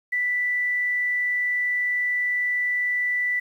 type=tone; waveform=sine; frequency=1975.5 Hz; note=B6; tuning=in tune; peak=-21 dBFS; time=0.12-3.4 s; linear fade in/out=10 ms; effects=9-bit

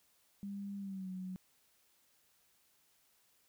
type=tone with pitch glide; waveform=sine; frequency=200 to 185.53 Hz; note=G3 to F#3; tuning=+35 to +5 cents; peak=-40 dBFS; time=0.43-1.36 s; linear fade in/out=0 ms; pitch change=-130 cents; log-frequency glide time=0.78-1.1 s; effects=white hiss -72 dBFS RMS until 3.48 s

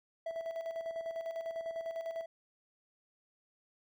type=tone with tremolo; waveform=triangle; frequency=659.3 Hz; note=E5; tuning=in tune; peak=-33 dBFS; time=0.26-2.26 s; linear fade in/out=5 ms; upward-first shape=square; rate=10 Hz; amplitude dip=55%; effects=none

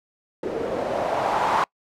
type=noise with low-pass filter sweep; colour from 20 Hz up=blue; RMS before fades=-24 dBFS; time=0.43-1.64 s; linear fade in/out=2 ms; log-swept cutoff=420 to 1000 Hz; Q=2.8; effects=noise-tail reverb RT60 0.1 s tail -26 dB re dry

